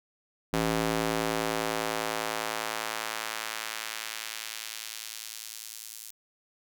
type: tone with high-pass filter sweep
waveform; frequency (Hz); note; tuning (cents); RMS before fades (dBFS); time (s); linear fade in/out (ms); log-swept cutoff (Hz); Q
square; 55; A1; 0; -33; 0.53-6.11; 5; 200 to 7400; 0.72
effects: none